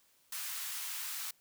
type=high-pass noise; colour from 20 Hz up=white; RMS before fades=-40 dBFS; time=0.32-1.31 s; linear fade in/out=5 ms; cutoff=990 Hz; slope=24 dB/octave; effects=white hiss -69 dBFS RMS until 1.4 s